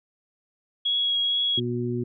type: tone with vibrato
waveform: sine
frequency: 3322 Hz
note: G#7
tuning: in tune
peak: -21 dBFS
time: 0.85-1.6 s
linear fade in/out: 10 ms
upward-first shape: triangle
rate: 2.2 Hz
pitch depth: 13 cents each way
type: harmonic tone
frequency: 121 Hz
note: B2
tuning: 35 cents flat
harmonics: 1 / 2 / 3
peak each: -29 / -29 / -29 dBFS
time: 1.57-2.04 s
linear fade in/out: 10 ms
effects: none